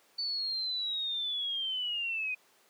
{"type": "linear sweep", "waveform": "sine", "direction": "down", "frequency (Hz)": [4527, 2476], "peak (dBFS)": -31, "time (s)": [0.18, 2.35], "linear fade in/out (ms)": 10, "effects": ["pink hiss -64 dBFS RMS until 2.69 s", "high-pass 400 Hz 12 dB/octave"]}